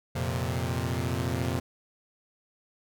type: chord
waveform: sawtooth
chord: F suspended fourth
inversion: none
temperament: equal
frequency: 87.31 / 116.54 / 130.81 Hz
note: F2 / Bb2 / C3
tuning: 0 / 0 / 0 cents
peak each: -28 dBFS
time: 0.15-1.6 s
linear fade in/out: 10 ms
effects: none